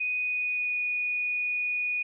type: tone with pitch glide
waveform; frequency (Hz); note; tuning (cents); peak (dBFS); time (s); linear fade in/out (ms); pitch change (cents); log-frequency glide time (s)
sine; 2489 to 2465; D#7 to D#7; 0 to -17; -26; 0-2.03; 10; -17; 0.16-0.8
effects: none